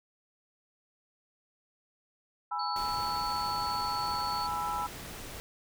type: chord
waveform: sine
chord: E major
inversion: first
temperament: equal with one note detuned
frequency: 830.6 / 987.8 / 1325.4 Hz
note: G#5 / B5 / E6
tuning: 0 / 0 / +9 cents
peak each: -35 dBFS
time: 2.51-4.87 s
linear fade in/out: 10 ms
type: tone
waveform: sine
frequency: 4435 Hz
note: C#8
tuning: in tune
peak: -37 dBFS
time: 2.59-4.47 s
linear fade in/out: 5 ms
type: noise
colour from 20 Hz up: pink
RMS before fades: -43 dBFS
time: 2.76-5.4 s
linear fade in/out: 0 ms
effects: none